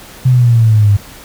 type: exponential sweep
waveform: sine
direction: down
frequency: 130 to 99.9 Hz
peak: -5 dBFS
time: 0.25-0.97 s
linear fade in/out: 10 ms
effects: pink hiss -35 dBFS RMS until 1.24 s